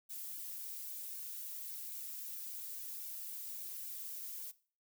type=noise with flanger; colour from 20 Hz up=violet; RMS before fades=-45 dBFS; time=0.09-4.52 s; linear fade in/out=20 ms; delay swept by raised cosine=1.5 to 2.7 ms; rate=3.7 Hz; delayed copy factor=-0.75; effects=noise-tail reverb RT60 0.4 s tail -18 dB re dry